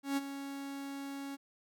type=tone with ADSR envelope; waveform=45% pulse; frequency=277.2 Hz; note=C#4; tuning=in tune; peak=-29 dBFS; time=0.03-1.37 s; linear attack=140 ms; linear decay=28 ms; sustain=-11 dB; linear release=28 ms; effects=none

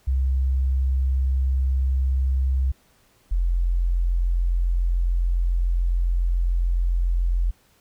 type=tone pair in turn; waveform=sine; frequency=65.5 / 43.55 Hz; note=C2 / F1; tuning=+2 / -4 cents; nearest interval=perfect fifth; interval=706 cents; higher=first; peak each=-18 dBFS; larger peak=neither; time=0.07-2.72 / 3.31-7.51 s; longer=second; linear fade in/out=10 ms; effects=pink hiss -60 dBFS RMS until 7.8 s

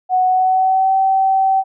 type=tone with pitch glide; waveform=sine; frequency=740 to 769.2 Hz; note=F#5 to G5; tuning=0 to -33 cents; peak=-11 dBFS; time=0.09-1.64 s; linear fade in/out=50 ms; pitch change=+67 cents; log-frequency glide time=0.27-0.95 s; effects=none

